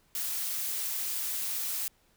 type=noise; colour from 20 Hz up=blue; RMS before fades=-33 dBFS; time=0.15-1.88 s; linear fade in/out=2 ms; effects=pink hiss -67 dBFS RMS until 2.16 s